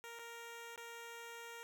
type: tone with dropouts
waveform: 10% pulse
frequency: 466.2 Hz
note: A#4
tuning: in tune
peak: -40 dBFS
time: 0.04-1.63 s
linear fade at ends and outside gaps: 0 ms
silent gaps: 0.189-0.193 / 0.76-0.777 s
effects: none